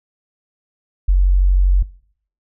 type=tone; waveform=sine; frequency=46.25 Hz; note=F#1; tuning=in tune; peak=-9 dBFS; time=1.08-1.83 s; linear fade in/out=10 ms; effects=noise-tail reverb RT60 0.6 s tail -21 dB re dry